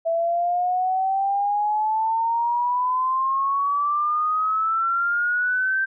sine exponential sweep, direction up, 658 to 1570 Hz, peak -19 dBFS, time 0.05-5.86 s, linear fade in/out 20 ms, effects none

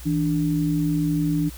sine tone pair together, 161.9 / 293.9 Hz, E3 / D4, -31 / +1 cents, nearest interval minor seventh, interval 1032 cents, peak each -22 dBFS, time 0.05-1.5 s, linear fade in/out 20 ms, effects added 60 Hz sine -37 dBFS peak until 1.57 s + white hiss -44 dBFS RMS until 1.57 s

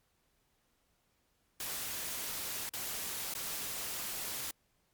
white noise with dropouts, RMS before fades -39 dBFS, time 1.6-4.51 s, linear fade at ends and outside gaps 2 ms, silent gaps 2.692-2.736 / 3.339-3.35 s, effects pink hiss -75 dBFS RMS until 4.93 s + MP3 96 kbps

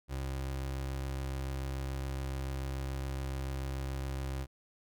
30% pulse tone, 67 Hz, C2, 42 cents sharp, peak -32 dBFS, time 0.08-4.47 s, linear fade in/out 50 ms, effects none

